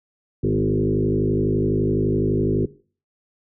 sine tone with frequency modulation, 250 Hz, B3, 21 cents sharp, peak -17 dBFS, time 0.43-2.66 s, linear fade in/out 10 ms, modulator 51.9 Hz, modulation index 3.3, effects noise-tail reverb RT60 0.4 s tail -18 dB re dry

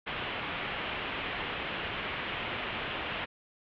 white low-pass noise, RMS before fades -36 dBFS, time 0.06-3.26 s, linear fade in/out 20 ms, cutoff 3200 Hz, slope 48 dB/octave, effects none

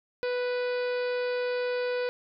harmonic tone with a mistuned harmonic, 493.9 Hz, B4, in tune, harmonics 1 / 2 / 3 / 4 / 5 / 6 / 7 / 8 / 9 / 10, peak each -27 / -42 / -38 / -45 / -42 / -52 / -51 / -48 / -48 / -54 dBFS, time 0.23-2.09 s, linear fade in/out 0 ms, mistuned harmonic 9, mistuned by +22 cents, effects none

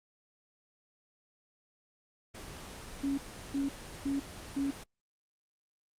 pink noise, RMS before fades -45 dBFS, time 2.34-4.84 s, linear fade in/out 10 ms
sine tone bursts, 277.2 Hz, C#4, in tune, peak -29 dBFS, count 4, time 3.03-4.71 s, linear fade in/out 10 ms, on 150 ms, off 360 ms
effects low-pass 10000 Hz 12 dB/octave + Opus 24 kbps

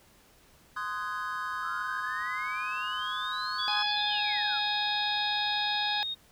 triangle chord, Ab dominant seventh, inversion first, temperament just, 1038.3 / 1245.9 / 1495.1 / 1661.2 Hz, C6 / Eb6 / Gb6 / Ab6, -14 / +2 / +18 / 0 cents, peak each -35 / -34 / -37 / -38 dBFS, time 0.76-3.83 s, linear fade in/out 10 ms
sine exponential two-way sweep, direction up then down, 1280 to 5260 to 1280 Hz, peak -36 dBFS, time 1.61-4.6 s, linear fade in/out 50 ms, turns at 3.83 s
sine tone with pitch glide, 3390 to 3718 Hz, G#7 to A#7, +35 to -5 cents, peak -31 dBFS, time 3.58-6.15 s, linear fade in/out 20 ms, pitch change +160 cents, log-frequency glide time 3.84-4.21 s
harmonic tone, 834 Hz, G#5, 7 cents sharp, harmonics 1 / 2 / 3 / 4 / 5 / 6, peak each -32 / -35 / -37 / -38 / -39 / -40 dBFS, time 3.68-6.03 s, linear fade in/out 0 ms
effects pink hiss -60 dBFS RMS until 6.31 s

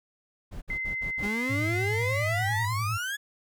brown noise bursts, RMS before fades -37 dBFS, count 5, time 0.51-1.284 s, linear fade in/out 20 ms, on 110 ms, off 56 ms
sine tone with pitch glide, 2065 to 1937.9 Hz, C7 to B6, -23 to -33 cents, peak -29 dBFS, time 0.7-2.65 s, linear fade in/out 2 ms, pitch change -110 cents, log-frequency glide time 2.1-2.49 s
35% pulse exponential sweep, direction up, 196 to 1714 Hz, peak -28 dBFS, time 1.22-3.17 s, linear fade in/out 20 ms
sine tone with vibrato, 107.1 Hz, A2, 46 cents flat, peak -28 dBFS, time 1.49-2.98 s, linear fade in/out 20 ms, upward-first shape sine, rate 10 Hz, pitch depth 130 cents each way
effects none

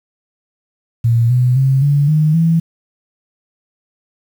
sine tone with pitch steps, 116.54 / 124.9 / 133.87 / 143.48 / 153.78 / 164.81 Hz, A#2 / B2 / C3 / D3 / D#3 / E3, 0 / +20 / +40 / -40 / -20 / 0 cents, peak -9 dBFS, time 1.04-2.6 s, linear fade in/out 10 ms, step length 260 ms, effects 7-bit

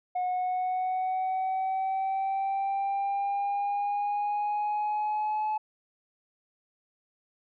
sine exponential sweep, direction up, 726 to 860 Hz, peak -24 dBFS, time 0.15-5.58 s, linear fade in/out 10 ms, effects tanh soft clip ceiling -25 dBFS

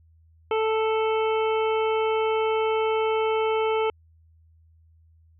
harmonic tone, 440 Hz, A4, in tune, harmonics 1 / 2 / 3 / 5 / 6 / 7, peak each -22 / -28 / -32 / -36 / -38 / -39 dBFS, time 0.51-3.9 s, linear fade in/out 2 ms, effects added 81 Hz sine -54 dBFS peak until 5.39 s

